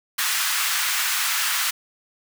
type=high-pass noise; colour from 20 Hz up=pink; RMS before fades=-23 dBFS; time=0.18-1.71 s; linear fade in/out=10 ms; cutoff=1200 Hz; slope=24 dB/octave; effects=none